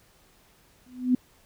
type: tone with exponential growth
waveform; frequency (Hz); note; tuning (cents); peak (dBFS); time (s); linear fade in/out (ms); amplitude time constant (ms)
sine; 251.2; B3; +30; -15; 0.86-1.15; 5; 63
effects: pink hiss -60 dBFS RMS until 1.45 s